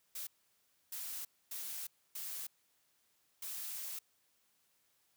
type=noise bursts at uneven times; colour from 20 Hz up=blue; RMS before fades=-43 dBFS; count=5; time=0.15-0.27 / 0.92-1.25 / 1.51-1.87 / 2.15-2.47 / 3.42-3.99 s; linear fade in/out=5 ms; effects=white hiss -75 dBFS RMS until 5.16 s + high-pass 60 Hz 12 dB/octave